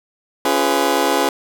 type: chord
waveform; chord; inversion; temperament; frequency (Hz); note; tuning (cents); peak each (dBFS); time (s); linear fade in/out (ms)
20% pulse; C# dominant seventh; none; just; 277.2 / 346.5 / 415.8 / 498.9; C#4 / E#4 / G#4 / B4; 0 / -14 / +2 / +17; -16; 0.45-1.29; 2
effects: none